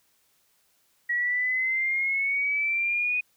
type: exponential sweep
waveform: sine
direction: up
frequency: 1913 to 2488 Hz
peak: -23 dBFS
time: 1.09-3.21 s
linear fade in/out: 10 ms
effects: white hiss -67 dBFS RMS until 3.36 s